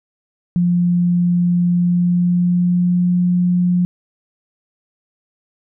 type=tone with pitch glide; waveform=sine; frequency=175.5 to 178.05 Hz; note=F3 to F3; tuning=+9 to +34 cents; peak=-12 dBFS; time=0.56-3.85 s; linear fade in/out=0 ms; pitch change=+25 cents; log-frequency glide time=1.72-3.17 s; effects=none